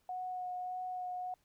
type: tone with vibrato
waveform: sine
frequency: 731 Hz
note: F#5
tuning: 21 cents flat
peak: -37 dBFS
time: 0.09-1.34 s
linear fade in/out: 2 ms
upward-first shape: sine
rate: 1.7 Hz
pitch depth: 13 cents each way
effects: pink hiss -75 dBFS RMS until 1.44 s